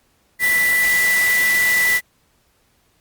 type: tone in noise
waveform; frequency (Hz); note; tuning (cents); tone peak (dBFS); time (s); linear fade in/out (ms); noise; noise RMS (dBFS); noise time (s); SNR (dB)
sine; 1975.5; B6; 0; -14; 0.39-2.01; 50; white; -24; 0.39-2.01; +7
effects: pink hiss -61 dBFS RMS until 3 s + Opus 48 kbps